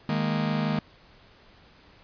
45% pulse chord, D# suspended fourth, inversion none, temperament just, 155.56 / 207.4 / 233.3 Hz, D#3 / G#3 / A#3, 0 / -2 / +2 cents, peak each -28 / -29 / -30 dBFS, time 0.09-0.79 s, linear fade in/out 2 ms, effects pink hiss -55 dBFS RMS until 2.03 s + resampled to 11025 Hz

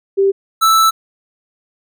sine / square tone pair in turn, 392 / 1318.5 Hz, G4 / E6, 0 / 0 cents, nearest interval octave + major sixth, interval 2100 cents, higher second, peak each -9 / -9 dBFS, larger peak neither, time 0.17-0.32 / 0.61-0.91 s, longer second, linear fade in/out 20 ms, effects none

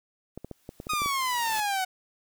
white noise with exponential growth, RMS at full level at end -35 dBFS, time 0.35-1.6 s, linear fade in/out 0 ms, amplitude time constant 270 ms
clicks, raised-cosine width 2 ms, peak -24 dBFS, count 9, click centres 0.376 / 0.446 / 0.513 / 0.691 / 0.801 / 0.869 / 0.935 / 1.019 / 1.06 s
sawtooth exponential sweep, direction down, 1257 to 738 Hz, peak -22 dBFS, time 0.89-1.85 s, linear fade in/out 10 ms
effects none

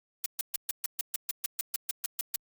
blue noise bursts, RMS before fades -30 dBFS, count 15, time 0.24-2.36 s, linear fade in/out 2 ms, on 20 ms, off 130 ms, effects Opus 48 kbps

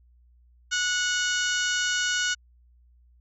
harmonic tone, 733 Hz, F#5, 16 cents flat, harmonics 2 / 3 / 4 / 5 / 6 / 7 / 8 / 9 / 10, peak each -26 / -39 / -30 / -37 / -36 / -40 / -34 / -35 / -37 dBFS, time 0.71-2.35 s, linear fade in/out 20 ms, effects added 60 Hz sine -55 dBFS peak until 3.2 s

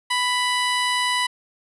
15% pulse tone, 990 Hz, B5, 4 cents sharp, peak -13 dBFS, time 0.1-1.27 s, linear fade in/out 10 ms, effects resampled to 24000 Hz

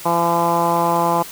10% pulse tone with low-pass filter, 170 Hz, F3, 46 cents flat, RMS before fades -17 dBFS, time 0.05-1.23 s, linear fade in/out 10 ms, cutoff 980 Hz, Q 3.8, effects white hiss -35 dBFS RMS until 1.31 s

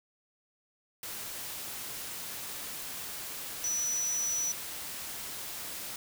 sine tone in noise, 5920 Hz, F#8, in tune, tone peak -29 dBFS, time 3.64-4.52 s, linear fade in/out 2 ms, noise white, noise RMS -40 dBFS, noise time 1.03-5.96 s, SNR +8 dB, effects none

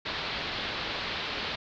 white low-pass noise, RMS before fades -34 dBFS, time 0.05-1.56 s, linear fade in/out 10 ms, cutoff 4400 Hz, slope 48 dB/octave, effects none

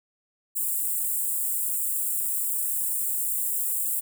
white high-pass noise, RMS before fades -27 dBFS, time 0.55-4.01 s, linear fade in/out 20 ms, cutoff 7500 Hz, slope 96 dB/octave, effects none

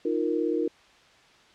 sine chord, Eb suspended second, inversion none, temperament equal, 311.1 / 349.2 / 466.2 Hz, Eb4 / F4 / Bb4, 0 / 0 / 0 cents, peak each -28 dBFS, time 0.05-0.68 s, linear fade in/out 5 ms, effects white hiss -56 dBFS RMS until 1.54 s + low-pass 4000 Hz 12 dB/octave

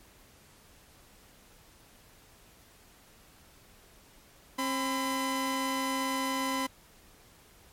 sawtooth tone pair together, 267.5 / 1010 Hz, C4 / B5, +38 / +39 cents, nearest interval octave + major seventh, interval 2301 cents, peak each -28 dBFS, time 4.58-6.67 s, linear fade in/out 10 ms, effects pink hiss -58 dBFS RMS until 7.72 s + MP3 64 kbps

